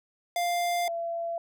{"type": "tone pair in turn", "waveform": ["square", "sine"], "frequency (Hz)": [698.5, 675.9], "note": ["F5", "E5"], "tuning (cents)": [0, 43], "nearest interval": "minor second", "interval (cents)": 57, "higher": "first", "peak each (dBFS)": [-26, -29], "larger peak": "first", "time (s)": [[0.36, 0.88], [0.88, 1.38]], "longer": "first", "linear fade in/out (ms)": 2, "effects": []}